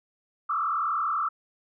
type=tone with frequency modulation; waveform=sine; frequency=1244.5 Hz; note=D#6; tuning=in tune; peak=-24 dBFS; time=0.49-1.29 s; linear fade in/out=10 ms; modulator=40.5 Hz; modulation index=2.7; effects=none